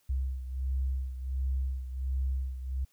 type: beating tone pair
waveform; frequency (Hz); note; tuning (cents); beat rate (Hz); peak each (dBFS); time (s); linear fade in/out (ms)
sine; 65.3 / 66.7; C2 / C2; -3 / +34; 1.4; -30 / -36; 0.09-2.85; 10
effects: white hiss -70 dBFS RMS until 2.92 s